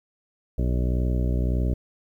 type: harmonic tone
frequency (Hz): 61.7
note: B1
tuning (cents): -1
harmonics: 1 / 2 / 3 / 4 / 5 / 6 / 7 / 9 / 10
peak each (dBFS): -22 / -28 / -32 / -34 / -36 / -38 / -39 / -41 / -42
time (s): 0.58-1.74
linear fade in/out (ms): 5
effects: 10-bit